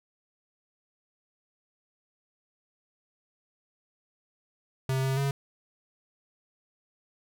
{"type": "tone with pitch steps", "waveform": "square", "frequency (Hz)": [132.4, 133.5, 138.7], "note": ["C3", "C3", "C#3"], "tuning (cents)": [21, 35, 1], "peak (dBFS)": -26, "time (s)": [4.89, 5.31], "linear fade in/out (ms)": 2, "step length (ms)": 140, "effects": []}